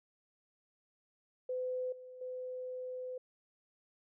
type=tone with level steps; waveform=sine; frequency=507 Hz; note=B4; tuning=45 cents sharp; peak=-34 / -48 / -39 dBFS; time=1.49-3.18 s; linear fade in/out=5 ms; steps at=1.92 / 2.21 s; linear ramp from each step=5 ms; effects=none